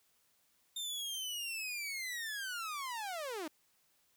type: linear sweep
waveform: sawtooth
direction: down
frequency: 3634 to 286.9 Hz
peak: -35 dBFS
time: 0.76-3.48 s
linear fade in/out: 5 ms
effects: white hiss -73 dBFS RMS until 4.16 s